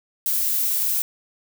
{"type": "noise", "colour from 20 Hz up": "violet", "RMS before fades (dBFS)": -22, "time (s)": [0.26, 1.02], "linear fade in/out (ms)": 0, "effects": []}